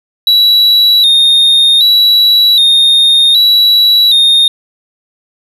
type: tone with vibrato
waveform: triangle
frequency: 3798 Hz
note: A#7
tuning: 32 cents sharp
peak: -3 dBFS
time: 0.27-4.48 s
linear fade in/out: 2 ms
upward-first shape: square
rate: 0.65 Hz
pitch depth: 54 cents each way
effects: none